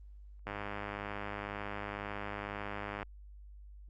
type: click train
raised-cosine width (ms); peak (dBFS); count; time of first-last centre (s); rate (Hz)
0.5; -24; 262; 0.47-3.029; 102
effects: added 50 Hz sine -49 dBFS peak until 3.89 s + Opus 24 kbps